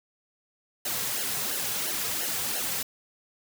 white noise with flanger, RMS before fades -30 dBFS, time 0.85-2.83 s, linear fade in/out 5 ms, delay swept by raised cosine 0.83 to 3.43 ms, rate 2.9 Hz, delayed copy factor -0.75, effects none

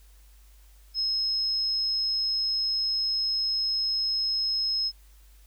sine tone, 5160 Hz, E8, 38 cents flat, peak -24 dBFS, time 0.94-4.92 s, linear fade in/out 50 ms, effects added 50 Hz sine -51 dBFS peak until 5.46 s + white hiss -62 dBFS RMS until 5.46 s

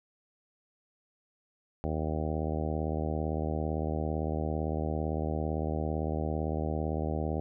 harmonic tone, 77.78 Hz, D#2, in tune, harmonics 1 / 2 / 3 / 4 / 5 / 6 / 7 / 8 / 9 / 10, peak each -33 / -36 / -38 / -39 / -40 / -41 / -41 / -42 / -43 / -43 dBFS, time 1.84-7.4 s, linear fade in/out 0 ms, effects none

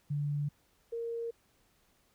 sine tone pair in turn, 145.5 / 464.1 Hz, D3 / A#4, -16 / -8 cents, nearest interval octave + minor sixth, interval 2008 cents, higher second, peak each -30 / -34 dBFS, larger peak first, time 0.1-0.49 / 0.92-1.31 s, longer neither, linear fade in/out 10 ms, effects pink hiss -70 dBFS RMS until 2.14 s

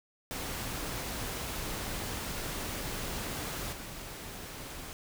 pink noise with level steps, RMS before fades -37 / -43 dBFS, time 0.31-4.93 s, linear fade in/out 0 ms, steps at 3.72 s, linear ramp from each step 10 ms, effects none

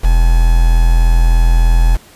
triangle tone with quantisation, 41.67 Hz, E1, 19 cents sharp, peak -4 dBFS, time 0.03-1.97 s, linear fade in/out 20 ms, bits 4, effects pink hiss -42 dBFS RMS until 2.15 s + resampled to 32000 Hz

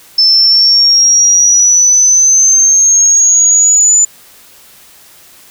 sine exponential sweep, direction up, 5274 to 7040 Hz, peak -4 dBFS, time 0.18-4.05 s, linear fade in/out 5 ms, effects white hiss -40 dBFS RMS until 5.5 s

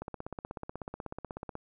click train, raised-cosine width 1 ms, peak -24 dBFS, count 26, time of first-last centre 0.02-1.554 s, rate 16.3 Hz, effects none

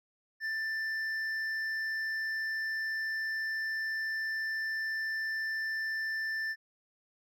sine tone with hard clipping, 1773 Hz, A6, 13 cents sharp, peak -33 dBFS, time 0.4-6.56 s, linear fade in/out 50 ms, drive 5 dB, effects none

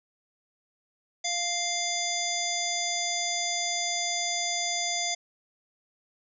harmonic tone, 697 Hz, F5, 4 cents flat, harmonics 1 / 3 / 5 / 7 / 9 / 10, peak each -34 / -34 / -34 / -34 / -34 / -34 dBFS, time 1.24-5.15 s, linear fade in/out 10 ms, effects none

